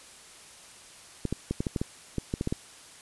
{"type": "clicks", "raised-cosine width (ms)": 3, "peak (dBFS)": -15, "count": 12, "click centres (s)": [1.253, 1.326, 1.51, 1.605, 1.668, 1.762, 1.815, 2.183, 2.339, 2.411, 2.474, 2.525], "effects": ["white hiss -50 dBFS RMS until 3.01 s", "resampled to 24000 Hz"]}